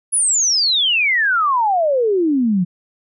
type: exponential sweep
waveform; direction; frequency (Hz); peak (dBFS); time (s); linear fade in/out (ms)
sine; down; 10548 to 170.7; -13; 0.12-2.65; 20
effects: none